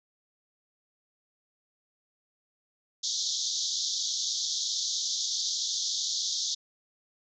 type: band-pass noise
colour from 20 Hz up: white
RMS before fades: -31 dBFS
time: 3.03-6.55 s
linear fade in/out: 10 ms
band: 3400 to 6700 Hz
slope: 96 dB/octave
effects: none